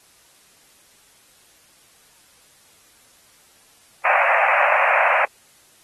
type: band-pass noise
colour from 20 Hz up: pink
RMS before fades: -18 dBFS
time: 4.05-5.25 s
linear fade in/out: 2 ms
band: 560 to 2600 Hz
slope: 96 dB/octave
effects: white hiss -54 dBFS RMS until 5.83 s + AAC 32 kbps